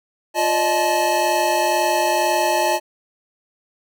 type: tone cluster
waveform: square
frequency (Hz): 351.5 / 583 / 625 / 865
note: F4 / D5 / D#5 / A5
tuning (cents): +11 / -13 / +8 / -30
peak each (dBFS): -26 / -27 / -22 / -20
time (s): 0.34-2.8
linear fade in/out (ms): 50
effects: none